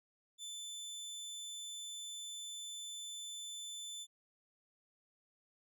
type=tone; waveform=25% pulse; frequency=3520 Hz; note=A7; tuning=in tune; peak=-40 dBFS; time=0.38-4.07 s; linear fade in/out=50 ms; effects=none